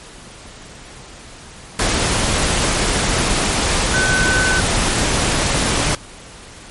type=tone in noise; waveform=sine; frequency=1514 Hz; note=F#6; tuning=39 cents sharp; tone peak=-16 dBFS; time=3.94-4.6 s; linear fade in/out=2 ms; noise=pink; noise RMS=-17 dBFS; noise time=1.79-5.95 s; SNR=-2 dB; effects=pink hiss -38 dBFS RMS until 6.7 s + MP3 48 kbps